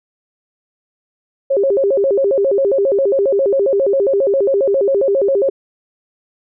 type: tone with vibrato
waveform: sine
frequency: 466.2 Hz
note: A#4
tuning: in tune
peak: -11 dBFS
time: 1.5-5.5 s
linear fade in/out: 10 ms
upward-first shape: square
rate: 7.4 Hz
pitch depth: 270 cents each way
effects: none